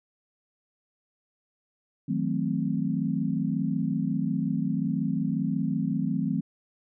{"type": "chord", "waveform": "sine", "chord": "D# diminished seventh", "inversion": "none", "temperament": "equal with one note detuned", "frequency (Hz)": [159.48, 185, 220, 261.6], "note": ["D#3", "F#3", "A3", "C4"], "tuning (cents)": [43, 0, 0, 0], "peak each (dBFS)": -30, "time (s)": [2.08, 6.41], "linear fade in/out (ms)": 10, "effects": []}